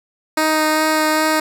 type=tone with vibrato; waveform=10% pulse; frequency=311.1 Hz; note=D#4; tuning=in tune; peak=-6 dBFS; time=0.37-1.4 s; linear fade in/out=5 ms; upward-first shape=sine; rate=2.5 Hz; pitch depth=10 cents each way; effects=none